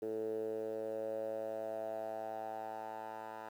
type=tone with band-pass filter sweep; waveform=10% pulse; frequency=110 Hz; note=A2; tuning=in tune; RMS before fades=-41 dBFS; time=0.02-3.49 s; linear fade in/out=5 ms; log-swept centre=410 to 1000 Hz; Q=5.5; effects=11-bit